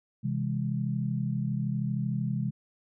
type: chord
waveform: sine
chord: C augmented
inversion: none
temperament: just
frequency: 130.81 / 163.52 / 204.4 Hz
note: C3 / E3 / G#3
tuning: 0 / -14 / -27 cents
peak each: -30 / -33 / -32 dBFS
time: 0.23-2.51 s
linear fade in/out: 20 ms
effects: none